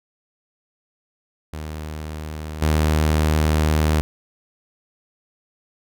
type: tone with level steps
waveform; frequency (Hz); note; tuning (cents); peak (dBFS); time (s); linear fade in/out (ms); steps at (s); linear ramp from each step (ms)
sawtooth; 77.2; D#2; -13; -25 / -12; 1.53-4.01; 0; 2.62; 5
effects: none